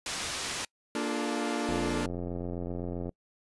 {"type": "low-pass noise", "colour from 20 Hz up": "white", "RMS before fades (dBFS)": -35, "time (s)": [0.06, 0.65], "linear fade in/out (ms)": 2, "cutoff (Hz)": 6800, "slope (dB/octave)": 12}
{"type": "chord", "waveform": "sawtooth", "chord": "Bb major seventh", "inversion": "none", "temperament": "equal with one note detuned", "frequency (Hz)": [233.1, 293.7, 349.2, 429.5], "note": ["Bb3", "D4", "F4", "A4"], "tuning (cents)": [0, 0, 0, -42], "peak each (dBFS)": [-30, -29, -33, -34], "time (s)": [0.95, 2.06], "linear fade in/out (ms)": 2}
{"type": "click train", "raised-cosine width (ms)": 2, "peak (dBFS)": -23, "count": 124, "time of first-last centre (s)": [1.69, 3.093], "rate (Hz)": 87.7}
{"effects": ["noise-tail reverb RT60 0.1 s tail -26 dB re dry", "resampled to 24000 Hz"]}